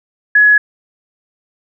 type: tone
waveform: sine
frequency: 1687 Hz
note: G#6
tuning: 27 cents sharp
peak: -5 dBFS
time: 0.35-0.58 s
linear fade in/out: 5 ms
effects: none